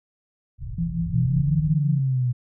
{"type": "low-pass noise", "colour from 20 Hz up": "white", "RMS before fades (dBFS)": -32, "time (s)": [0.58, 1.77], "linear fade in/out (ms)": 50, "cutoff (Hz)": 140, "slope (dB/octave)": 96}
{"type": "tone with tremolo", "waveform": "sine", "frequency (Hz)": 167.3, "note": "E3", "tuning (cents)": 26, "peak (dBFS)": -20, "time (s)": [0.78, 2], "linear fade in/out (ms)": 5, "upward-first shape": "triangle", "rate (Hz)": 5.5, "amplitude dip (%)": 80}
{"type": "exponential two-way sweep", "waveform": "sine", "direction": "up then down", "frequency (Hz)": [121.3, 154.6, 121.3], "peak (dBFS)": -19, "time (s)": [1.13, 2.33], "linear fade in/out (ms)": 20, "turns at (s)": 1.64}
{"effects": []}